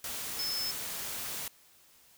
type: tone in noise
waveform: sine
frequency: 5240 Hz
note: E8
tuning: 11 cents flat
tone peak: -32 dBFS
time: 0.39-0.71 s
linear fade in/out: 2 ms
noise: white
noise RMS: -38 dBFS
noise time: 0.04-1.48 s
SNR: +3 dB
effects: white hiss -61 dBFS RMS until 2.17 s